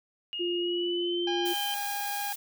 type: tone with pitch glide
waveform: sine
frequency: 2855 to 3113 Hz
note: F7 to G7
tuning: +37 to -13 cents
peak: -32 dBFS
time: 0.33-1.74 s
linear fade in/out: 0 ms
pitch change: +150 cents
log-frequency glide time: 0.55-1.25 s
type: tone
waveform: sine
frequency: 349.2 Hz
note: F4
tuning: in tune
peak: -28 dBFS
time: 0.39-1.54 s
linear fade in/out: 20 ms
type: harmonic tone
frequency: 814 Hz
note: G#5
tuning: 35 cents flat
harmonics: 1 / 2 / 3 / 4 / 5 / 6 / 7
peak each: -33 / -39 / -43 / -45 / -47 / -49 / -50 dBFS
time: 1.27-2.33 s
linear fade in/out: 5 ms
type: noise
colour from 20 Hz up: blue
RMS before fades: -37 dBFS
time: 1.45-2.36 s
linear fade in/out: 10 ms
effects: none